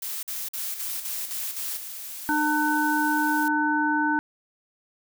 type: noise bursts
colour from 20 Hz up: blue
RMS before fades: -32 dBFS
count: 7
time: 0.02-1.772 s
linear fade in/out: 5 ms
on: 210 ms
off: 47 ms
type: noise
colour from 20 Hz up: blue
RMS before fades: -37 dBFS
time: 0.58-3.48 s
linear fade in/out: 0 ms
type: harmonic tone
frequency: 300 Hz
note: D4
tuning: 37 cents sharp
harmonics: 1 / 3 / 5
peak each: -25 / -25 / -25 dBFS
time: 2.29-4.19 s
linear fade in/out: 0 ms
effects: none